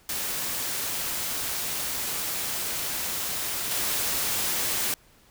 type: noise with level steps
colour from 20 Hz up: white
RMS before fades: -30 / -27 dBFS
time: 0.09-4.94 s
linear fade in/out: 2 ms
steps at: 3.71 s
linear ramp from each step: 2 ms
effects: pink hiss -58 dBFS RMS until 5.3 s